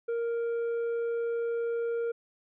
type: tone with tanh clipping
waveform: sine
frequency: 466.2 Hz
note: A#4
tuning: in tune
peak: -29 dBFS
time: 0.08-2.12 s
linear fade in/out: 10 ms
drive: 5 dB
effects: none